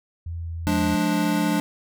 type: tone with vibrato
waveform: sine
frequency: 83.6 Hz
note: E2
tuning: 25 cents sharp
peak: -28 dBFS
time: 0.26-0.95 s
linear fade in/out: 5 ms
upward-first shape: triangle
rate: 2.8 Hz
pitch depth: 14 cents each way
type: chord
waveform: square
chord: D diminished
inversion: first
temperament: just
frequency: 176.2 / 211.4 / 293.7 Hz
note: F3 / Ab3 / D4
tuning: +16 / +31 / 0 cents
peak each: -26 / -26 / -24 dBFS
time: 0.67-1.6 s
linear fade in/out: 0 ms
effects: none